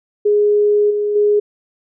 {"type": "tone with level steps", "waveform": "sine", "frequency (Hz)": 415.3, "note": "G#4", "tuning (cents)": 0, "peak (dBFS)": [-10, -15, -10], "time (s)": [0.25, 1.4], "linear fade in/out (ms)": 10, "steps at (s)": [0.9, 1.15], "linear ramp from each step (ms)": 10, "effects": []}